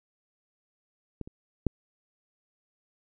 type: clicks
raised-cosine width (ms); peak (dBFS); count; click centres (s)
3; -22 / -30 / -11; 3; 1.213 / 1.275 / 1.667
effects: none